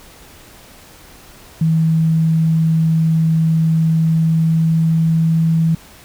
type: tone with pitch glide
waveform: sine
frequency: 161.2 to 162.79 Hz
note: E3 to E3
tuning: -38 to -21 cents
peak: -11 dBFS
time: 1.61-5.75 s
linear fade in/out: 5 ms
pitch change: +17 cents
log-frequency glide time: 3.69-5.47 s
effects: pink hiss -42 dBFS RMS until 6.04 s